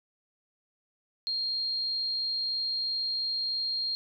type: tone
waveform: sine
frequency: 4221 Hz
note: C8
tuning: 14 cents sharp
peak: -28 dBFS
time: 1.27-3.95 s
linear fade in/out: 0 ms
effects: none

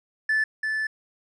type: tone pair in turn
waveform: triangle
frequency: 1747 / 1747 Hz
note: A6 / A6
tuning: -13 / -13 cents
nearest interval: unison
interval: 0 cents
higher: neither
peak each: -17 / -22 dBFS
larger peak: first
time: 0.29-0.44 / 0.63-0.87 s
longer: second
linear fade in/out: 5 ms
effects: tanh soft clip ceiling -15 dBFS + resampled to 22050 Hz

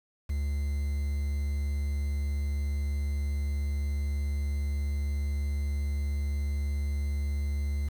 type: tone with quantisation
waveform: triangle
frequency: 71.6 Hz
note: D2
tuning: 43 cents flat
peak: -25 dBFS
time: 0.29-7.89 s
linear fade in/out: 10 ms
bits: 8
effects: none

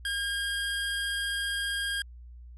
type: tone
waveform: 25% pulse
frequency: 1617 Hz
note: G#6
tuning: 47 cents flat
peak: -25 dBFS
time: 0.05-2.02 s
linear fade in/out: 2 ms
effects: added 60 Hz sine -44 dBFS peak until 2.57 s + resampled to 24000 Hz

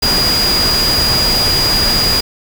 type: tone in noise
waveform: sine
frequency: 4874 Hz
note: D#8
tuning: 37 cents flat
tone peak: -12 dBFS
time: 0.02-2.21 s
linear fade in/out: 10 ms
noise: pink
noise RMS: -17 dBFS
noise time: 0.02-2.21 s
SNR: +2 dB
effects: none

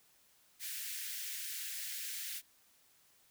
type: high-pass noise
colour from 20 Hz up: white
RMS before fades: -42 dBFS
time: 0.59-2.42 s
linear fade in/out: 50 ms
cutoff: 1600 Hz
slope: 48 dB/octave
effects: white hiss -68 dBFS RMS until 3.3 s

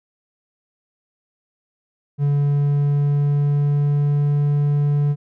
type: tone with pitch glide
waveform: triangle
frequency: 143.4 to 145.15 Hz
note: D3 to D3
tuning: -41 to -20 cents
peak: -13 dBFS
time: 2.18-5.16 s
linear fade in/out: 50 ms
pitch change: +21 cents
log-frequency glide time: 2.33-4.39 s
effects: none

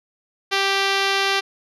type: tone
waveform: 5% pulse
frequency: 392 Hz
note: G4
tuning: in tune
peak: -6 dBFS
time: 0.51-1.41 s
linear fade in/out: 20 ms
effects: low-pass 6000 Hz 12 dB/octave

